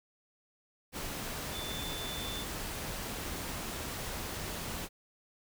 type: tone in noise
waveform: sine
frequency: 3520 Hz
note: A7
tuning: in tune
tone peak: -41 dBFS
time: 1.51-2.46 s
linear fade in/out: 50 ms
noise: pink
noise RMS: -39 dBFS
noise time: 0.92-4.89 s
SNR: -5 dB
effects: none